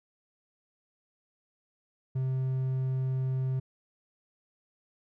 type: tone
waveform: triangle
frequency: 130.81 Hz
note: C3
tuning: in tune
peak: -25 dBFS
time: 2.15-3.6 s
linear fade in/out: 10 ms
effects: none